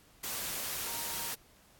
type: tone in noise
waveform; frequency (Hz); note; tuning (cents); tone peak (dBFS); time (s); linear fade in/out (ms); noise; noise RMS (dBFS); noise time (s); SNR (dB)
sine; 932.3; A#5; 0; -47; 0.88-1.31; 10; white; -37; 0.23-1.35; -13
effects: pink hiss -62 dBFS RMS until 1.79 s + AAC 64 kbps